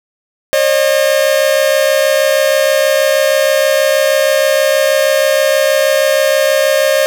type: tone pair together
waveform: 45% pulse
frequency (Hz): 541.7 / 608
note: C#5 / D#5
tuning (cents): -40 / -40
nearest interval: major second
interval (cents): 200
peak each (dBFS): -12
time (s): 0.53-7.06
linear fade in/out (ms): 0
effects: none